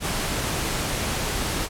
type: noise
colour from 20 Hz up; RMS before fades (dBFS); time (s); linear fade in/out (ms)
pink; -26; 0-1.69; 50
effects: low-pass 12000 Hz 12 dB/octave